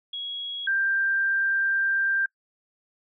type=tone pair in turn; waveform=sine; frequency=3322 / 1582.3 Hz; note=G#7 / G6; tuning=0 / +16 cents; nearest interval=octave + minor second; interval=1284 cents; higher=first; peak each=-30 / -21 dBFS; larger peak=second; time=0.13-0.67 / 0.67-2.26 s; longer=second; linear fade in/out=5 ms; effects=noise-tail reverb RT60 0.1 s tail -24 dB re dry

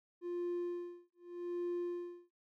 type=tone with tremolo; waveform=triangle; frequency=350.3 Hz; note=F4; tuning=5 cents sharp; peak=-32 dBFS; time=0.21-2.34 s; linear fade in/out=50 ms; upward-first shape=sine; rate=0.83 Hz; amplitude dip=100%; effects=tanh soft clip ceiling -29 dBFS

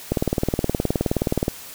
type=click train; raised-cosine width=2 ms; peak=-6 dBFS; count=27; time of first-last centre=0.12-1.481 s; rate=19.1 Hz; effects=white hiss -39 dBFS RMS until 1.74 s

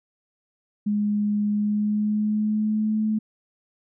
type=tone with pitch glide; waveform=sine; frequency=207.7 to 216.1 Hz; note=G#3 to A3; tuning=0 to -31 cents; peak=-20 dBFS; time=0.86-3.19 s; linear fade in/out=10 ms; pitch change=+69 cents; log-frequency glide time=1.5-2.99 s; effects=none

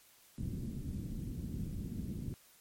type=low-pass noise; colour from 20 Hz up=white; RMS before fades=-40 dBFS; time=0.38-2.34 s; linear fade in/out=0 ms; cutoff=230 Hz; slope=24 dB/octave; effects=white hiss -63 dBFS RMS until 2.6 s + MP3 64 kbps

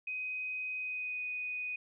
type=tone with pitch glide; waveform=sine; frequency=2511 to 2488 Hz; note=D#7 to D#7; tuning=+15 to -1 cents; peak=-35 dBFS; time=0.07-1.76 s; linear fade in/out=5 ms; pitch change=-16 cents; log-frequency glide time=0.78-1.22 s; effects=none

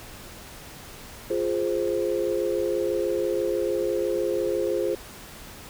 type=chord; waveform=sine; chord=F minor; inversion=none; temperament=equal; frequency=349.2 / 415.3 / 523.3 Hz; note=F4 / Ab4 / C5; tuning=0 / 0 / 0 cents; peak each=-27 dBFS; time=1.3-4.95 s; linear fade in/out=5 ms; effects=pink hiss -43 dBFS RMS until 5.69 s

